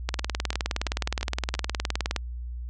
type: two click trains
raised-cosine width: 0.2 ms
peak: -17 / -9 dBFS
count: 5 / 41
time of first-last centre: 0.19-1.551 / 0.09-2.163 s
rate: 2.94 / 19.3 Hz
effects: added 60 Hz sine -32 dBFS peak until 2.69 s + resampled to 24000 Hz